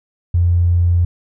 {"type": "tone with tanh clipping", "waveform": "triangle", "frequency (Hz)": 87, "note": "F2", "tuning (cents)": -6, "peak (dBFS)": -10, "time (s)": [0.34, 1.05], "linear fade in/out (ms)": 5, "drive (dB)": 3, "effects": []}